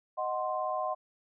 sine chord, C diminished, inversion first, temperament equal, 622.3 / 740 / 1046.5 Hz, Eb5 / Gb5 / C6, 0 / 0 / 0 cents, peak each -34 dBFS, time 0.17-0.95 s, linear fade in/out 20 ms, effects none

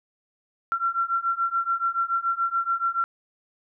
sine beating tone pair, 1359 / 1366 Hz, F6 / F6, -48 / -39 cents, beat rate 7 Hz, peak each -26 / -25 dBFS, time 0.72-3.04 s, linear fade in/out 0 ms, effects none

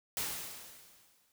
white noise with exponential decay, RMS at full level -34 dBFS, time 0.17-1.32 s, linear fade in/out 1 ms, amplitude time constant 250 ms, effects none

